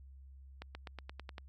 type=accelerating click train; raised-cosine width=0.3 ms; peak=-28 dBFS; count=8; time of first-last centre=0.62-1.382 s; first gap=130 ms; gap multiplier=0.94; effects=added 67 Hz sine -51 dBFS peak until 1.48 s + MP3 64 kbps